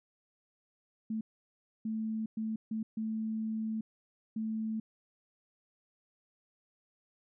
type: tone bursts at uneven times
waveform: sine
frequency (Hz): 220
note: A3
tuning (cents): 0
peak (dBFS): -32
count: 6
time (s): 1.1-1.21 / 1.85-2.26 / 2.37-2.56 / 2.71-2.83 / 2.97-3.81 / 4.36-4.8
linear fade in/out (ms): 5
effects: none

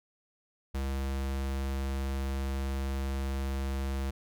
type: tone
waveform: square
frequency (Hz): 67.6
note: C#2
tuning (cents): -43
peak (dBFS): -31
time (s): 0.74-4.11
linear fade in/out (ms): 10
effects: none

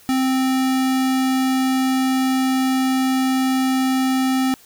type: tone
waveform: square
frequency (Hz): 261.6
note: C4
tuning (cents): 0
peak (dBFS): -17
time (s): 0.09-4.54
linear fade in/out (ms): 0
effects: white hiss -49 dBFS RMS until 4.65 s

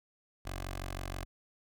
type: tone with notch filter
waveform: 10% pulse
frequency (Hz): 46.25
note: F#1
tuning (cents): 0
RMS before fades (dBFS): -40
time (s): 0.45-1.25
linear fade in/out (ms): 10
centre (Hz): 190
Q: 0.59
effects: none

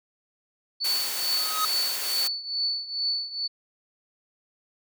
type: tone with tremolo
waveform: sine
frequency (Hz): 4469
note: C#8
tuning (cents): +13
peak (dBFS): -22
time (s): 0.8-3.48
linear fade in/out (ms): 20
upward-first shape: triangle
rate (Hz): 2.3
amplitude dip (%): 85
type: noise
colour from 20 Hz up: white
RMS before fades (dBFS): -31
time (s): 0.84-2.28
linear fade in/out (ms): 10
type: tone with exponential growth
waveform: square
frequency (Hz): 1264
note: D#6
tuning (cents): +27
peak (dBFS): -22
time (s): 1.2-1.65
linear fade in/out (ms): 2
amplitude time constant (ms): 96
effects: high-pass 400 Hz 12 dB/octave

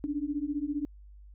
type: beating tone pair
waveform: sine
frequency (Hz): 283.2 / 298.2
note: C#4 / D4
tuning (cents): +37 / +27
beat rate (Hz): 15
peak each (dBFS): -33 / -32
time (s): 0.04-0.85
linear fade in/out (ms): 0
effects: added 50 Hz sine -48 dBFS peak until 1.34 s

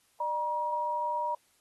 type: tone pair together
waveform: sine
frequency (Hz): 602 / 953.7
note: D5 / A#5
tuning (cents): +43 / +39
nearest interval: minor sixth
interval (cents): 796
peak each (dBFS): -36 / -29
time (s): 0.2-1.35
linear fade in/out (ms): 5
effects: white hiss -68 dBFS RMS until 1.6 s + AAC 32 kbps

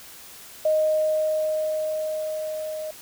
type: tone with level ramp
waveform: sine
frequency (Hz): 621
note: D#5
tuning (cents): -3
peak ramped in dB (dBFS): -17 to -29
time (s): 0.65-2.91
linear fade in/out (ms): 5
effects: white hiss -44 dBFS RMS until 3.01 s

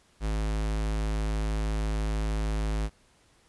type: tone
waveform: square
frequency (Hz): 53.1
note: G#1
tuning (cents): +39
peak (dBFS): -27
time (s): 0.2-2.9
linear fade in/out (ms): 50
effects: pink hiss -63 dBFS RMS until 3.48 s + resampled to 24000 Hz

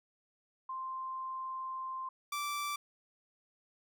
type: tone pair in turn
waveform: sine / sawtooth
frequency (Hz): 1046.5 / 1167.2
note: C6 / D6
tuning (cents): 0 / -11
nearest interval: major second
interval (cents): 189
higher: second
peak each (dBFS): -37 / -31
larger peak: second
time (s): 0.69-2.09 / 2.32-2.76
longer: first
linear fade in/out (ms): 5
effects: none

